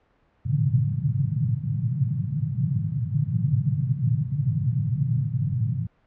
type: band-pass noise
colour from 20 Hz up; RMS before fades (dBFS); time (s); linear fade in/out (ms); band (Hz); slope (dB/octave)
white; -24; 0.45-5.87; 10; 110 to 150; 48
effects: pink hiss -64 dBFS RMS until 6.06 s + low-pass 2000 Hz 12 dB/octave